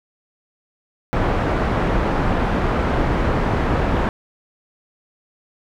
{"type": "low-pass noise", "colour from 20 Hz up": "pink", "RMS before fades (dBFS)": -19, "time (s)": [1.13, 4.09], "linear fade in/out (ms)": 0, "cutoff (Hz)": 1400, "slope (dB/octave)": 12, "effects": []}